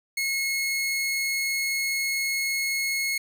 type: tone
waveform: sawtooth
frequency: 2173 Hz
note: C#7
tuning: 35 cents flat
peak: -21 dBFS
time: 0.17-3.18 s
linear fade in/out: 5 ms
effects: none